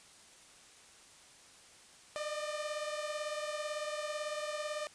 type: beating tone pair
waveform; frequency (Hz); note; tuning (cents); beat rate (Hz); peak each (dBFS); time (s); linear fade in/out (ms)
sawtooth; 597 / 615; D5 / D#5; +28 / -20; 18; -34 / -38; 2.16-4.87; 0
effects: white hiss -58 dBFS RMS until 4.94 s + resampled to 22050 Hz